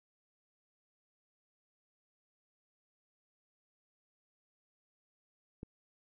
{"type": "click", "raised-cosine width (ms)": 3, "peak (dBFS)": -30, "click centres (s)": 5.631, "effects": []}